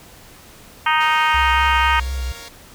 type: harmonic tone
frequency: 311.1 Hz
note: D#4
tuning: in tune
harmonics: 3 / 4 / 5 / 6 / 7 / 8 / 9 / 10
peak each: -18 / -20 / -22 / -24 / -25 / -26 / -27 / -28 dBFS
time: 0.86-2 s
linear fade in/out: 5 ms
type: chord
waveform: 5% pulse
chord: Bb minor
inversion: none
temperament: equal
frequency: 466.2 / 554.4 / 698.5 Hz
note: Bb4 / Db5 / F5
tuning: 0 / 0 / 0 cents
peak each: -27 / -28 / -29 dBFS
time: 1-2.49 s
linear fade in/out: 10 ms
type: tone with vibrato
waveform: sine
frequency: 64.7 Hz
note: C2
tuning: 19 cents flat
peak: -21 dBFS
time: 1.34-2.32 s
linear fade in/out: 5 ms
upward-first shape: triangle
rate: 4.1 Hz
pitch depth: 62 cents each way
effects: pink hiss -44 dBFS RMS until 2.74 s